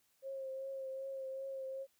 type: tone with vibrato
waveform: sine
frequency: 535 Hz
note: C5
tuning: 38 cents sharp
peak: -40 dBFS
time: 0.22-1.87 s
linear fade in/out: 50 ms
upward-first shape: triangle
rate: 2.6 Hz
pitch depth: 27 cents each way
effects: white hiss -75 dBFS RMS until 1.99 s